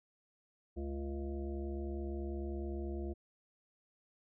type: harmonic tone with a mistuned harmonic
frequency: 69.3 Hz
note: C#2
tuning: in tune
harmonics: 1 / 3 / 5 / 7 / 9 / 10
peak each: -39 / -46 / -42 / -54 / -53 / -55 dBFS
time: 0.76-3.14 s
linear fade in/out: 20 ms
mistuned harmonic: 3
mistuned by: +50 cents
effects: none